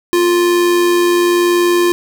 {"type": "tone with amplitude modulation", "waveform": "square", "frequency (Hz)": 350, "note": "F4", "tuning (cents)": 4, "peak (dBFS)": -9, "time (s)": [0.13, 1.92], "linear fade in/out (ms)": 0, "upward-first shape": "sine", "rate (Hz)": 101, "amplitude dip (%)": 30, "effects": []}